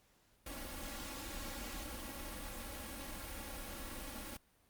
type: noise with comb filter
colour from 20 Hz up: pink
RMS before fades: -45 dBFS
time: 0.46-4.37 s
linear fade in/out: 5 ms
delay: 3.6 ms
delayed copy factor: +1
effects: pink hiss -71 dBFS RMS until 4.69 s + Opus 48 kbps